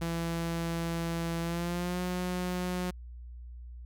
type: tone with pitch glide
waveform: sawtooth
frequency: 167.4 to 180.45 Hz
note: E3 to F#3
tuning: +27 to -43 cents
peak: -27 dBFS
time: 0.01-2.91 s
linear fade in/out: 10 ms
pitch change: +130 cents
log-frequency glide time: 1.41-2.01 s
effects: added 60 Hz sine -42 dBFS peak until 3.85 s